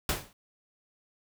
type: noise with exponential decay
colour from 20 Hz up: pink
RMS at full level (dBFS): -25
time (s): 0.09-0.33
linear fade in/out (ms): 2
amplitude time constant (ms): 52
effects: none